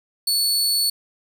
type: tone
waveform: sawtooth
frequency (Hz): 4435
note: C#8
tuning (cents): 0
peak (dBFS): -15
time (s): 0.27-0.9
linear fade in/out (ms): 5
effects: none